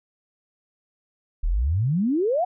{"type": "exponential sweep", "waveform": "sine", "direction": "up", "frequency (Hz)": [34.65, 756], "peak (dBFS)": -19, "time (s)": [1.43, 2.45], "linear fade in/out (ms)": 10, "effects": []}